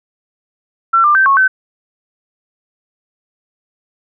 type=tone with pitch steps; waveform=sine; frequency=1350 / 1191 / 1554 / 1098 / 1529 Hz; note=E6 / D6 / G6 / C#6 / G6; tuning=+41 / +24 / -16 / -17 / -44 cents; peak=-7 dBFS; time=0.93-1.48 s; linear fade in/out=10 ms; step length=110 ms; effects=none